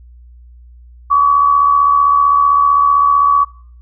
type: tone with amplitude modulation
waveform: sine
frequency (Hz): 1135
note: C#6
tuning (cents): +41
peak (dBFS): -5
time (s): 1.1-3.45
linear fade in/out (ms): 20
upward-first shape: sine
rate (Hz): 75.6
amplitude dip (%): 50
effects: noise-tail reverb RT60 0.6 s tail -24 dB re dry + added 60 Hz sine -37 dBFS peak until 3.81 s